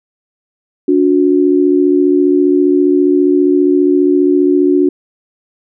sine tone pair together, 288.2 / 363.1 Hz, D4 / F#4, -33 / -33 cents, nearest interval major third, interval 400 cents, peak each -10 dBFS, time 0.88-4.89 s, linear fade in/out 5 ms, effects none

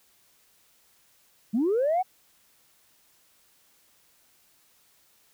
sine linear sweep, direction up, 197.3 to 769 Hz, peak -20 dBFS, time 1.53-2.03 s, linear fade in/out 20 ms, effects tanh soft clip ceiling -18 dBFS + white hiss -63 dBFS RMS until 5.33 s

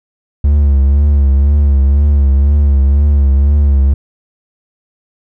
triangle tone with vibrato, 70.5 Hz, C#2, 30 cents sharp, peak -4 dBFS, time 0.44-3.94 s, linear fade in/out 5 ms, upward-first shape triangle, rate 2 Hz, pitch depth 73 cents each way, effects none

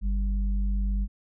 sine tone pair together, 49.19 / 198 Hz, G1 / G3, +7 / +18 cents, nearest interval 2 octaves, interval 2411 cents, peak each -23 / -35 dBFS, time 0.01-1.08 s, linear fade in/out 50 ms, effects none

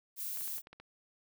violet noise, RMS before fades -39 dBFS, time 0.16-0.62 s, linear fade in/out 50 ms
clicks, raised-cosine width 0.3 ms, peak -35 dBFS, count 7, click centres 0.373 / 0.408 / 0.478 / 0.582 / 0.671 / 0.73 / 0.8 s
effects none

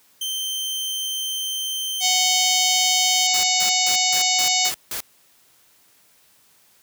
sawtooth tone, 3117 Hz, G7, 11 cents flat, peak -21 dBFS, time 0.21-3.27 s, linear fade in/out 5 ms
harmonic tone, 740 Hz, F#5, in tune, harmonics 1 / 3 / 4 / 5 / 6 / 7 / 8 / 9 / 10, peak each -26 / -26 / -26 / -26 / -26 / -26 / -26 / -26 / -26 dBFS, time 2-4.72 s, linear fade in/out 50 ms
white noise bursts, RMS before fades -28 dBFS, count 7, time 3.34-5.004 s, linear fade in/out 0 ms, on 92 ms, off 170 ms
effects white hiss -57 dBFS RMS until 6.82 s + high-pass 60 Hz 12 dB/octave

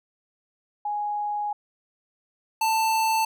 sine / square tone pair in turn, 830.6 / 887.1 Hz, G#5 / A5, 0 / +14 cents, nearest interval minor second, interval 114 cents, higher second, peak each -25 / -21 dBFS, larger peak second, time 0.85-1.53 / 2.61-3.25 s, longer first, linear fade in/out 5 ms, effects none

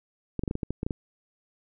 clicks, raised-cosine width 3 ms, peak -16 dBFS, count 10, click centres 0.393 / 0.436 / 0.478 / 0.511 / 0.554 / 0.632 / 0.706 / 0.831 / 0.865 / 0.908 s, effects none

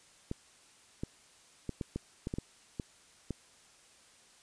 clicks, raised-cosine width 3 ms, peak -22 dBFS, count 10, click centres 0.314 / 1.035 / 1.693 / 1.812 / 1.96 / 2.271 / 2.339 / 2.385 / 2.798 / 3.307 s, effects white hiss -61 dBFS RMS until 4.42 s + resampled to 22050 Hz

